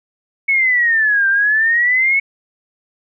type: exponential two-way sweep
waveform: sine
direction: down then up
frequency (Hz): 2217 to 1568 to 2217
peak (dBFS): -11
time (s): 0.48-2.2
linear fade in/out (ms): 10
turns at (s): 1.28
effects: none